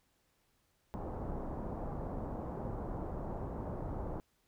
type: low-pass noise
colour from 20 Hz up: pink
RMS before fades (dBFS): -40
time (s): 0.94-4.2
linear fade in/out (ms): 0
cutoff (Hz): 950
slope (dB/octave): 24
effects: pink hiss -75 dBFS RMS until 4.47 s